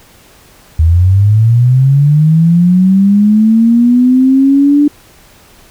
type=linear sweep; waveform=sine; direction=up; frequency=77.78 to 294.6 Hz; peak=-4 dBFS; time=0.79-4.88 s; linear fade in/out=5 ms; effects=pink hiss -42 dBFS RMS until 5.7 s

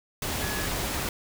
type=tone in noise; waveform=sine; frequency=1688 Hz; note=G#6; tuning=28 cents sharp; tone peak=-35 dBFS; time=0.42-0.66 s; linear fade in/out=2 ms; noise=pink; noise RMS=-30 dBFS; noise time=0.22-1.09 s; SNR=-8 dB; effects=none

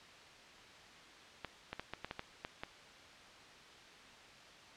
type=clicks; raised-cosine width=0.3 ms; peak=-24 dBFS; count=9; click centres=1.447 / 1.73 / 1.796 / 1.936 / 2.046 / 2.111 / 2.194 / 2.449 / 2.635 s; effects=white hiss -56 dBFS RMS until 4.76 s + low-pass 4000 Hz 12 dB/octave

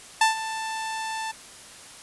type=tone with ADSR envelope; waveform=sawtooth; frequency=885 Hz; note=A5; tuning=10 cents sharp; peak=-11 dBFS; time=0.21-1.32 s; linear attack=4 ms; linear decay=130 ms; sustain=-14 dB; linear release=14 ms; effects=white hiss -45 dBFS RMS until 2.02 s + resampled to 24000 Hz

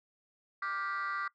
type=chord; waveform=sine; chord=G dominant seventh; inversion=second; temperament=just; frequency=1176 / 1411.2 / 1568 / 1960 Hz; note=D6 / F6 / G6 / B6; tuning=+2 / +18 / 0 / -14 cents; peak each=-34 / -38 / -39 / -40 dBFS; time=0.62-1.28 s; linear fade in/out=5 ms; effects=noise-tail reverb RT60 0.1 s tail -20 dB re dry + tanh soft clip ceiling -28 dBFS

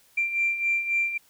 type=beating tone pair; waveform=sine; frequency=2361 / 2364.7 Hz; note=D7 / D7; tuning=+9 / +11 cents; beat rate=3.7 Hz; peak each=-29 / -23 dBFS; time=0.17-1.18 s; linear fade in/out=10 ms; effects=tanh soft clip ceiling -15 dBFS + white hiss -60 dBFS RMS until 1.29 s

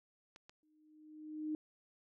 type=clicks; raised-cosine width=0.2 ms; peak=-37 dBFS; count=2; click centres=0.361 / 0.495 s
type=tone with exponential growth; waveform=sine; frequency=307.5 Hz; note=D#4; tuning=20 cents flat; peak=-34 dBFS; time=0.63-1.55 s; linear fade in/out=1 ms; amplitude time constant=200 ms
effects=none

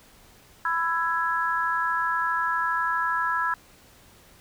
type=harmonic tone; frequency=332.4 Hz; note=E4; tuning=15 cents sharp; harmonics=3 / 4 / 5; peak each=-27 / -27 / -27 dBFS; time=0.65-3.54 s; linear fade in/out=2 ms; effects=pink hiss -54 dBFS RMS until 4.4 s

